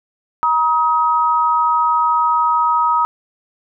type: tone pair together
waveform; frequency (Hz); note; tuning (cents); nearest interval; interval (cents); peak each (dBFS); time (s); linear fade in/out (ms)
sine; 951 / 1264.7; A#5 / D#6; +34 / +28; perfect fourth; 494; -15; 0.43-3.05; 0
effects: none